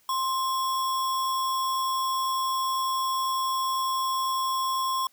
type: tone with sample-and-hold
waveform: sine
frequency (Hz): 1052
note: C6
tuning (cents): +9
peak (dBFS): -24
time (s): 0.09-5.07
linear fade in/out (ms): 2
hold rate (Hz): 4410
effects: white hiss -63 dBFS RMS until 5.12 s